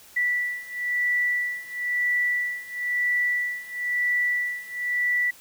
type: beating tone pair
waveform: sine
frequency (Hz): 1962 / 1963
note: B6 / B6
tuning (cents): -12 / -11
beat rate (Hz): 1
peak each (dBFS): -27 / -25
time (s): 0.16-5.31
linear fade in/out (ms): 10
effects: white hiss -50 dBFS RMS until 5.4 s